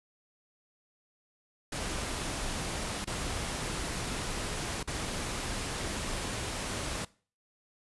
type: noise with dropouts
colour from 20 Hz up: pink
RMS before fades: -35 dBFS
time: 1.72-7.05 s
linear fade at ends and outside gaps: 5 ms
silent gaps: 3.046-3.072 / 4.83-4.874 s
effects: noise-tail reverb RT60 0.4 s tail -21 dB re dry + resampled to 24000 Hz